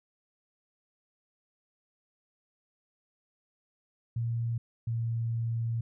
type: tone pair in turn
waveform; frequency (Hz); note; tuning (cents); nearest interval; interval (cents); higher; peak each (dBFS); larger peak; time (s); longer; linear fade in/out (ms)
sine; 116.54 / 115.33; A#2 / A#2; 0 / -18; unison; 18; first; -28; neither; 4.16-4.58 / 4.87-5.81; second; 5
effects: none